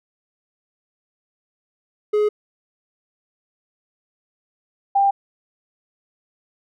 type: tone pair in turn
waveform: triangle / sine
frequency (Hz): 420.5 / 793.8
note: G#4 / G5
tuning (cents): +22 / +22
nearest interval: major seventh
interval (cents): 1100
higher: second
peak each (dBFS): -13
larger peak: neither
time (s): 2.13-2.29 / 4.95-5.11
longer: neither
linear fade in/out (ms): 10
effects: none